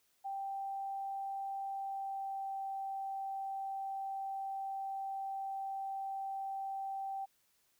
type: tone with pitch glide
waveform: sine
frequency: 784 to 779.5 Hz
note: G5 to G5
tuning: 0 to -10 cents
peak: -37 dBFS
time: 0.24-7.26 s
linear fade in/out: 20 ms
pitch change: -10 cents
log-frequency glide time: 1.63-2.61 s
effects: white hiss -74 dBFS RMS until 7.79 s